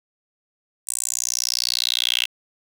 10% pulse tone with high-pass filter sweep, 60 Hz, B1, 49 cents flat, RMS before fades -24 dBFS, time 0.87-2.26 s, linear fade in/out 10 ms, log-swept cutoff 8600 to 2900 Hz, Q 6.8, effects 8-bit

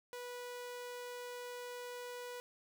sawtooth tone, 490.2 Hz, B4, 13 cents flat, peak -40 dBFS, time 0.13-2.4 s, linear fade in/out 0 ms, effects none

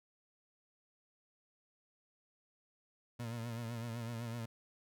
30% pulse tone with vibrato, 116.54 Hz, A#2, in tune, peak -37 dBFS, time 3.19-4.46 s, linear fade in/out 10 ms, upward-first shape triangle, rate 7.9 Hz, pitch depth 73 cents each way, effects none

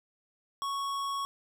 sine tone with tanh clipping, 1108.7 Hz, C#6, in tune, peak -33 dBFS, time 0.62-1.25 s, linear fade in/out 0 ms, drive 18 dB, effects none

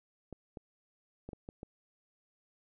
clicks, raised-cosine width 2 ms, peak -30 dBFS, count 6, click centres 0.327 / 0.572 / 1.29 / 1.332 / 1.489 / 1.631 s, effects none

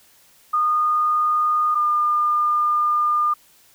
sine tone pair in turn, 1225 / 1206.7 Hz, D#6 / D6, -27 / +47 cents, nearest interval unison, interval 26 cents, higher first, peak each -16 dBFS, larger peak neither, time 0.53-1.75 / 1.75-3.34 s, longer second, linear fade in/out 10 ms, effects white hiss -54 dBFS RMS until 3.74 s

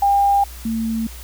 sine tone pair in turn, 801 / 224.8 Hz, G5 / A3, +37 / +37 cents, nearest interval octave + minor seventh, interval 2200 cents, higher first, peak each -12 / -19 dBFS, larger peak first, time 0.02-0.44 / 0.65-1.07 s, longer neither, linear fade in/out 5 ms, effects added 60 Hz sine -34 dBFS peak until 1.23 s + white hiss -40 dBFS RMS until 1.23 s

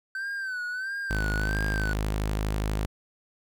triangle tone with vibrato, 1533 Hz, G6, 39 cents flat, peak -28 dBFS, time 0.15-1.93 s, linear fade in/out 2 ms, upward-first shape sine, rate 1.5 Hz, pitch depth 90 cents each way
sawtooth tone, 52.3 Hz, G#1, 13 cents sharp, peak -22 dBFS, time 1.1-2.86 s, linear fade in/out 10 ms
effects none

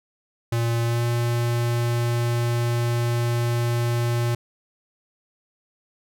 square tone with pitch glide, 116.9 to 118.87 Hz, A#2 to A#2, +5 to +34 cents, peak -21 dBFS, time 0.52-4.35 s, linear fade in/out 5 ms, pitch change +29 cents, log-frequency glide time 0.84-1.04 s, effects none

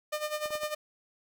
sawtooth tone with tremolo, 605 Hz, D#5, 49 cents flat, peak -25 dBFS, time 0.12-0.75 s, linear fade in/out 10 ms, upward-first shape sine, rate 10 Hz, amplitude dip 75%
clicks, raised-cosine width 1 ms, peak -33 dBFS, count 4, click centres 0.458 / 0.506 / 0.554 / 0.634 s
effects none

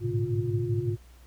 sine tone cluster, 104.5 / 109.9 / 122.5 / 142.7 / 353 Hz, G#2 / A2 / B2 / D3 / F4, +11 / -2 / -14 / -49 / +19 cents, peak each -32 / -30 / -31 / -35 / -31 dBFS, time 0-0.97 s, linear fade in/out 50 ms, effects added 60 Hz sine -50 dBFS peak until 1.26 s + pink hiss -60 dBFS RMS until 1.26 s

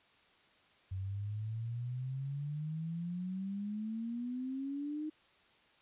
sine exponential sweep, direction up, 93 to 311.1 Hz, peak -36 dBFS, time 0.91-5.1 s, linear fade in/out 10 ms, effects white hiss -66 dBFS RMS until 5.81 s + resampled to 8000 Hz

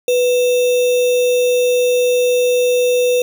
sine tone with sample-and-hold, 493.9 Hz, B4, in tune, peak -11 dBFS, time 0.08-3.22 s, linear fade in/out 2 ms, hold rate 3150 Hz, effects none

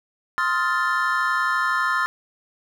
triangle chord, F dominant seventh, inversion second, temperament equal with one note detuned, 1046.5 / 1264.8 / 1396.9 / 1760 Hz, C6 / Eb6 / F6 / A6, 0 / +28 / 0 / 0 cents, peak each -23 / -24 / -23 / -23 dBFS, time 0.38-2.06 s, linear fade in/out 0 ms, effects none

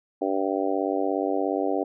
harmonic tone, 97 Hz, G2, 18 cents flat, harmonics 3 / 4 / 5 / 6 / 7 / 8, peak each -28 / -29 / -30 / -31 / -31 / -32 dBFS, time 0.21-1.84 s, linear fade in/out 10 ms, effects none

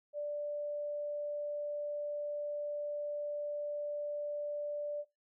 sine tone, 587.3 Hz, D5, in tune, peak -35 dBFS, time 0.13-5.05 s, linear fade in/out 50 ms, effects noise-tail reverb RT60 0.3 s tail -25 dB re dry

